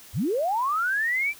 sine linear sweep, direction up, 61.74 to 2379 Hz, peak -22 dBFS, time 0.13-1.34 s, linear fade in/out 50 ms, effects white hiss -48 dBFS RMS until 1.39 s

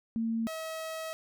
sine / sawtooth tone pair in turn, 226.9 / 641.8 Hz, A#3 / E5, -47 / -46 cents, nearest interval octave + tritone, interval 1801 cents, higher second, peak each -28 / -32 dBFS, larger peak first, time 0.16-0.47 / 0.47-1.13 s, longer second, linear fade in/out 0 ms, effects none

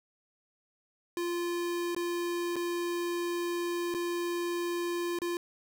square tone with dropouts, 346.9 Hz, F4, 12 cents flat, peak -31 dBFS, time 1.17-5.37 s, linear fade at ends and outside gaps 1 ms, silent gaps 1.948-1.964 / 2.558-2.564 / 3.941-3.947 / 5.188-5.218 s, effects none

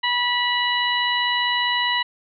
harmonic tone with a mistuned harmonic, 975 Hz, B5, 23 cents flat, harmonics 1 / 2 / 3 / 4, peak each -24 / -23 / -24 / -27 dBFS, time 0.03-2.03 s, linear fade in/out 10 ms, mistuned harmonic 4, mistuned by +20 cents, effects none

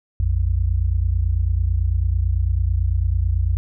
sine tone pair together, 58.27 / 87.31 Hz, A#1 / F2, 0 / 0 cents, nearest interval perfect fifth, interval 700 cents, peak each -19 dBFS, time 0.2-3.57 s, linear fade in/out 0 ms, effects none

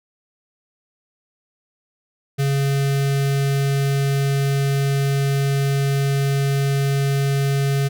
square tone with notch filter, 138.59 Hz, C#3, in tune, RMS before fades -19 dBFS, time 2.38-7.89 s, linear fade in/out 20 ms, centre 970 Hz, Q 1.8, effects none

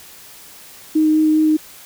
sine tone with vibrato, 310.6 Hz, D#4, 3 cents flat, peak -11 dBFS, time 0.95-1.57 s, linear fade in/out 10 ms, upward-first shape sine, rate 4.9 Hz, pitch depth 9 cents each way, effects white hiss -41 dBFS RMS until 1.85 s

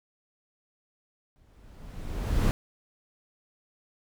brown noise with exponential growth, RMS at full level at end -21 dBFS, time 1.36-2.51 s, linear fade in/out 0 ms, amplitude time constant 250 ms, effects none

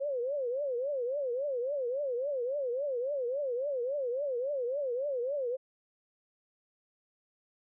sine tone with vibrato, 528 Hz, C5, 16 cents sharp, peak -30 dBFS, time 0-5.57 s, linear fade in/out 20 ms, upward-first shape triangle, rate 3.6 Hz, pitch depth 220 cents each way, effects none

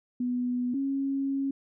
sine tone pair in turn, 246.9 / 273.7 Hz, B3 / C#4, 0 / -22 cents, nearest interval major second, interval 178 cents, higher second, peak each -26 dBFS, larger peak neither, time 0.2-0.74 / 0.74-1.51 s, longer second, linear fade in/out 5 ms, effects none

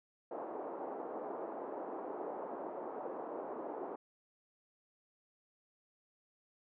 pink band-pass noise, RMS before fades -43 dBFS, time 0.31-3.96 s, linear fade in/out 5 ms, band 330 to 930 Hz, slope 24 dB/octave, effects none

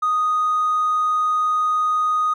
sine tone with hard clipping, 1243 Hz, D#6, 2 cents flat, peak -17 dBFS, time 0.02-2.34 s, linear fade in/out 10 ms, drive 1 dB, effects none

